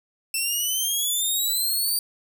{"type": "exponential sweep", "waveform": "10% pulse", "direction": "up", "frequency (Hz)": [2662, 4668], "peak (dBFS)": -15, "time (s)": [0.34, 1.99], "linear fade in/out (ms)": 2, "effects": []}